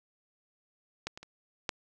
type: clicks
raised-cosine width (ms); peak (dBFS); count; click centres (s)
0.2; -17 / -26 / -30 / -13; 4; 1.07 / 1.175 / 1.23 / 1.692
effects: none